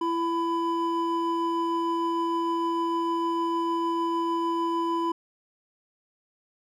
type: tone pair together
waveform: triangle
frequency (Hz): 335.4 / 999.6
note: E4 / B5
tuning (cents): +30 / +21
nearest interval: octave + perfect fifth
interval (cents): 1891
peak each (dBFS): -25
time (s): 0.01-5.12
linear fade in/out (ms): 5
effects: none